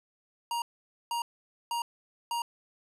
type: tone bursts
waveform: square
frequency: 942 Hz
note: A#5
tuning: 18 cents sharp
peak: -30 dBFS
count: 4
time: 0.51-2.42 s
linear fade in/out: 2 ms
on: 110 ms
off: 490 ms
effects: resampled to 32000 Hz